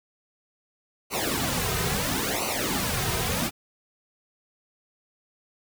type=noise with flanger; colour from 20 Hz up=pink; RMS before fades=-27 dBFS; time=1.1-3.51 s; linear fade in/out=50 ms; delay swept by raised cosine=0.58 to 3.58 ms; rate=0.74 Hz; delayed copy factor=-0.9; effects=none